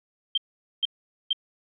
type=tone bursts; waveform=sine; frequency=3167 Hz; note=G7; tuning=17 cents sharp; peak=-20 dBFS; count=3; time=0.35-1.331 s; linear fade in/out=5 ms; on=27 ms; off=450 ms; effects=none